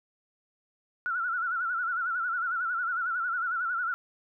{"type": "tone with vibrato", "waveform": "sine", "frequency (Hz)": 1406, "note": "F6", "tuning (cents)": 11, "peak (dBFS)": -27, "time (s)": [1.06, 3.94], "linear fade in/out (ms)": 0, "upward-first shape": "sine", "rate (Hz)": 11, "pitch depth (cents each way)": 100, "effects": []}